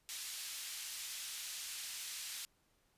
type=band-pass noise; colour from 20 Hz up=pink; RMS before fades=-45 dBFS; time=0.09-2.45 s; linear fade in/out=0 ms; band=3200 to 13000 Hz; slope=12 dB/octave; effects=pink hiss -75 dBFS RMS until 2.97 s + resampled to 32000 Hz